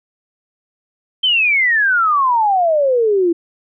sine exponential sweep, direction down, 3151 to 329.6 Hz, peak -11 dBFS, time 1.23-3.33 s, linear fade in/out 10 ms, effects none

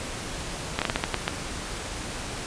slowing click train, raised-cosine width 0.3 ms, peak -7 dBFS, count 8, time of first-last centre 0.79-1.28 s, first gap 27 ms, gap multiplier 1.31, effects pink hiss -34 dBFS RMS until 2.46 s + resampled to 22050 Hz

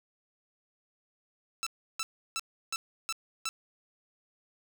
10% pulse tone bursts, 1325 Hz, E6, 9 cents sharp, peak -23 dBFS, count 6, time 1.63-3.49 s, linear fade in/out 0 ms, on 35 ms, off 330 ms, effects none

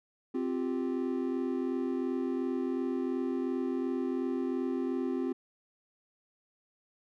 triangle chord, C suspended fourth, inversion none, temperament equal, 261.6 / 349.2 / 392 Hz, C4 / F4 / G4, 0 / 0 / 0 cents, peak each -30 / -33 / -35 dBFS, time 0.34-5.33 s, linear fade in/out 10 ms, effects none

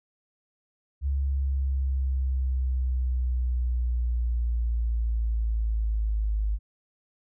sine linear sweep, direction down, 69.3 to 51.91 Hz, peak -23 dBFS, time 1.01-6.59 s, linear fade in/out 50 ms, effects none

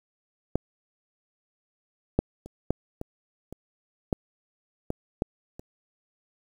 clicks, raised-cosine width 2 ms, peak -10 / -7 / -28 / -10 / -20 / -25 / -10 / -15 / -11 / -27 dBFS, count 10, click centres 0.556 / 2.19 / 2.46 / 2.706 / 3.014 / 3.526 / 4.128 / 4.904 / 5.221 / 5.595 s, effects 8-bit

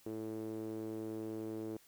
sawtooth tone with band-pass filter, 110 Hz, A2, in tune, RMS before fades -42 dBFS, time 0.06-1.77 s, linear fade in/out 5 ms, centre 370 Hz, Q 4.1, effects white hiss -65 dBFS RMS until 1.87 s

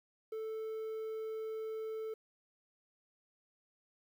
triangle tone with quantisation, 440 Hz, A4, in tune, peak -36 dBFS, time 0.32-2.14 s, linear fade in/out 5 ms, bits 11, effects none

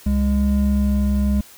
triangle tone pair together, 67.82 / 204.4 Hz, C#2 / G#3, -37 / -27 cents, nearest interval octave + perfect fifth, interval 1910 cents, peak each -16 dBFS, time 0.06-1.41 s, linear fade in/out 5 ms, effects white hiss -45 dBFS RMS until 1.57 s

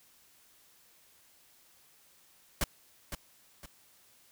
pink noise with echo, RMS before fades -29 dBFS, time 2.61-2.64 s, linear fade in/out 2 ms, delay 510 ms, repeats 2, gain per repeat -9 dB, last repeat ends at 3.66 s, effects white hiss -63 dBFS RMS until 4.31 s

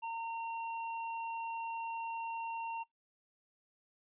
sine tone with hard clipping, 915 Hz, A#5, 32 cents flat, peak -39 dBFS, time 0.02-2.84 s, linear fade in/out 20 ms, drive 15 dB, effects noise-tail reverb RT60 0.2 s tail -26 dB re dry + resampled to 8000 Hz

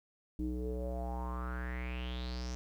square tone with low-pass filter sweep, 61.74 Hz, B1, in tune, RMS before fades -38 dBFS, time 0.39-2.55 s, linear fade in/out 0 ms, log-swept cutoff 290 to 6100 Hz, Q 6.4, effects 11-bit

